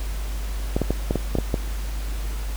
clicks, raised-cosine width 2 ms, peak -8 dBFS, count 8, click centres 0.765 / 0.817 / 0.906 / 1.109 / 1.157 / 1.353 / 1.386 / 1.542 s, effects added 50 Hz sine -25 dBFS peak until 2.56 s + pink hiss -39 dBFS RMS until 2.56 s

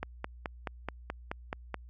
click train, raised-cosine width 0.5 ms, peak -19 dBFS, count 9, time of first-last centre 0.03-1.743 s, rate 4.67 Hz, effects added 60 Hz sine -47 dBFS peak until 1.89 s

